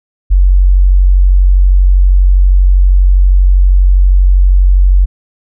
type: tone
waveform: sine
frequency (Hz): 46.25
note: F#1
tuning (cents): 0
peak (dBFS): -3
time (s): 0.3-5.06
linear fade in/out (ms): 20
effects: none